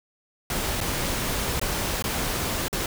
pink noise with dropouts, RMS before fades -27 dBFS, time 0.5-2.86 s, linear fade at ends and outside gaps 2 ms, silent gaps 0.805-0.811 / 1.597-1.614 / 2.024-2.04 / 2.682-2.728 s, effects none

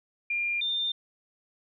sine tone pair in turn, 2400 / 3606 Hz, D7 / A7, +37 / +42 cents, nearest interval perfect fifth, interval 705 cents, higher second, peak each -26 dBFS, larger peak neither, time 0.3-0.61 / 0.61-0.92 s, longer neither, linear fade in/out 5 ms, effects none

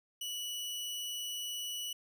sawtooth tone, 2947 Hz, F#7, 8 cents flat, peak -34 dBFS, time 0.21-1.93 s, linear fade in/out 5 ms, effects none

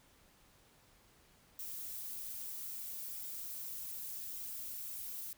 violet noise with flanger, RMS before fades -44 dBFS, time 1.59-5.33 s, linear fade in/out 2 ms, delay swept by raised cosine 1.7 to 3.8 ms, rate 1.8 Hz, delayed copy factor -0.55, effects pink hiss -66 dBFS RMS until 5.37 s

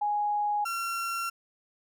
sine / 35% pulse tone pair in turn, 830 / 1365.6 Hz, G#5 / F6, -1 / -39 cents, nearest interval major sixth, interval 862 cents, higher second, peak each -25 / -28 dBFS, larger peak first, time 0.01-0.65 / 0.65-1.3 s, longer second, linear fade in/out 10 ms, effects none

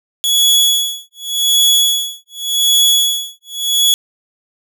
sawtooth tone with tremolo, 3377 Hz, G#7, 28 cents sharp, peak -5 dBFS, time 0.24-3.94 s, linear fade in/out 0 ms, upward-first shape sine, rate 0.87 Hz, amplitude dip 100%, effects none

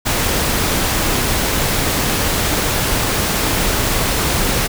pink noise, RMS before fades -17 dBFS, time 0.05-4.68 s, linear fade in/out 20 ms, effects none

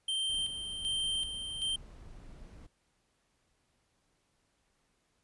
square tone with tremolo, 3137 Hz, G7, 1 cent sharp, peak -31 dBFS, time 0.08-1.76 s, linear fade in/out 5 ms, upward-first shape square, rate 1.3 Hz, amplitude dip 55%
brown noise, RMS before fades -50 dBFS, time 0.29-2.67 s, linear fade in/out 10 ms
effects pink hiss -75 dBFS RMS until 5.23 s + resampled to 24000 Hz

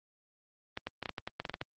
clicks, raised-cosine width 0.3 ms, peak -19 dBFS, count 12, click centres 0.774 / 0.87 / 1.027 / 1.058 / 1.093 / 1.182 / 1.275 / 1.4 / 1.452 / 1.496 / 1.541 / 1.614 s, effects high-pass 80 Hz 12 dB/octave + Opus 24 kbps

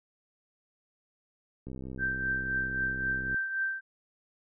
click train, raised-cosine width 3 ms, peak -28 dBFS, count 110, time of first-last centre 1.67-3.344 s, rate 65.1 Hz
sine tone with tremolo, 1564 Hz, G6, 4 cents flat, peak -26 dBFS, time 1.98-3.81 s, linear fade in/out 50 ms, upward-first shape triangle, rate 3.8 Hz, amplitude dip 60%
effects none

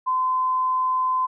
sine tone, 1026 Hz, C6, 34 cents flat, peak -19 dBFS, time 0.06-1.27 s, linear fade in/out 20 ms, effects none

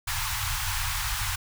pink band-stop noise, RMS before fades -29 dBFS, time 0.07-1.36 s, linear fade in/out 10 ms, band 120 to 840 Hz, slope 48 dB/octave, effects none

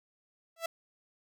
sawtooth tone with exponential growth, 663 Hz, E5, 10 cents sharp, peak -25 dBFS, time 0.56-0.66 s, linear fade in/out 5 ms, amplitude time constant 21 ms, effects none

